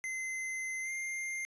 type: tone with pitch glide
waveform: square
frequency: 2062 to 2107 Hz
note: C7 to C7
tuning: -26 to +12 cents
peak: -36 dBFS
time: 0.04-1.45 s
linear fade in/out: 0 ms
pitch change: +38 cents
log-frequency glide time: 0.82-0.91 s
effects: resampled to 24000 Hz